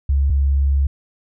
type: tone pair in turn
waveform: sine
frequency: 69.3 / 69.3 Hz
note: C#2 / C#2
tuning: 0 / 0 cents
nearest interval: unison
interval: 0 cents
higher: neither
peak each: -13 dBFS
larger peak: neither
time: 0.09-0.3 / 0.3-0.87 s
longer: second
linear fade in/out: 5 ms
effects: none